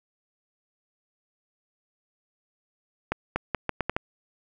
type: accelerating click train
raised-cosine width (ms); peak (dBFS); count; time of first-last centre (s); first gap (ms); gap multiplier
0.5; -10; 7; 3.12-3.965; 240; 0.78
effects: none